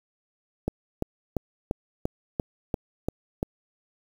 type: click train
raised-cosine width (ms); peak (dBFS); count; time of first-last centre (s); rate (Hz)
2; -12; 9; 0.68-3.429; 2.91
effects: 7-bit